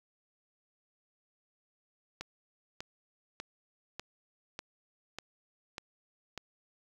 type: click train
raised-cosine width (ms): 0.2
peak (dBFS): -22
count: 8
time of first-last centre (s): 2.21-6.377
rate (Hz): 1.68
effects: 9-bit